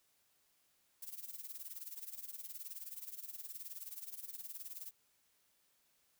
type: noise with tremolo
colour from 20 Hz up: violet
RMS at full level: -45 dBFS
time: 1.02-4.91 s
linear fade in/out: 5 ms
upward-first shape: sine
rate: 19 Hz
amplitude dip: 80%
effects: white hiss -75 dBFS RMS until 6.19 s